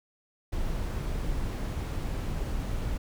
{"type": "noise", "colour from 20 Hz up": "brown", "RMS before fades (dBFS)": -31, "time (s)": [0.52, 2.98], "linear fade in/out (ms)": 10, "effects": []}